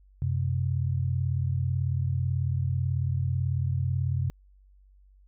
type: tone pair together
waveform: sine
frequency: 92.21 / 130.4 Hz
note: F#2 / C3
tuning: -5 / -5 cents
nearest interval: tritone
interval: 600 cents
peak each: -27 dBFS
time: 0.22-4.3 s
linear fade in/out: 0 ms
effects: added 48 Hz sine -54 dBFS peak until 5.27 s